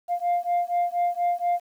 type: beating tone pair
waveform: sine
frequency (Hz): 699 / 703.2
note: F5 / F5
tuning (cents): +1 / +12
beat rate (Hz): 4.2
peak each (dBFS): -23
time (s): 0.08-1.6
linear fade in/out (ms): 50
effects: tanh soft clip ceiling -18 dBFS + 9-bit